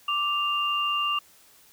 sine tone pair together, 1174.7 / 2794 Hz, D6 / F7, 0 / 0 cents, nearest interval octave + minor third, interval 1500 cents, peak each -26 dBFS, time 0.08-1.19 s, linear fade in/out 5 ms, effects white hiss -56 dBFS RMS until 1.72 s

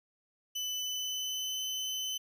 30% pulse tone with pitch glide, 3000 to 3037 Hz, F#7 to F#7, +23 to +44 cents, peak -31 dBFS, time 0.55-2.18 s, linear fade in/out 10 ms, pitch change +21 cents, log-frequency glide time 0.74-1.6 s, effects none

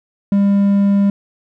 triangle tone, 200 Hz, G3, 35 cents sharp, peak -8 dBFS, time 0.32-1.1 s, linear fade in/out 2 ms, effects none

